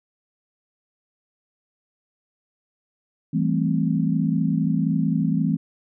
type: chord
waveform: sine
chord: A minor seventh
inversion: second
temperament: equal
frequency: 164.81 / 196 / 220 / 261.6 Hz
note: E3 / G3 / A3 / C4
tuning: 0 / 0 / 0 / 0 cents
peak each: -22 / -26 / -25 / -25 dBFS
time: 3.33-5.57 s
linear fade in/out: 10 ms
effects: none